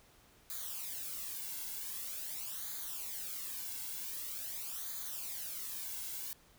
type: noise with flanger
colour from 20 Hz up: blue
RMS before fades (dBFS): -42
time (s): 0.5-6.33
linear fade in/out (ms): 0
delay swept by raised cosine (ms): 0.36 to 1.66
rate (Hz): 0.45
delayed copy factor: -0.8
effects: pink hiss -64 dBFS RMS until 6.58 s